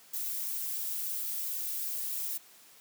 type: noise with flanger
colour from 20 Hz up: violet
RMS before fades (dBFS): -35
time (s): 0.13-2.38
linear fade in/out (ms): 10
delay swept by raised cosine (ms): 1.9 to 6.6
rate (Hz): 2.7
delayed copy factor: -0.75
effects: white hiss -57 dBFS RMS until 2.8 s + high-pass 150 Hz 12 dB/octave